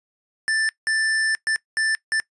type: tone bursts at uneven times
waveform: square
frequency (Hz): 1768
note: A6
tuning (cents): +8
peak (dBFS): -20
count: 5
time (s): 0.48-0.69 / 0.87-1.35 / 1.47-1.56 / 1.77-1.95 / 2.12-2.2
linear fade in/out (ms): 0
effects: noise-tail reverb RT60 0.1 s tail -21 dB re dry + resampled to 24000 Hz